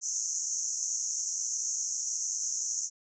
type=band-pass noise; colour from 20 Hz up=pink; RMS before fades=-33 dBFS; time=0.01-2.9 s; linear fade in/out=50 ms; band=5900 to 6900 Hz; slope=96 dB/octave; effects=none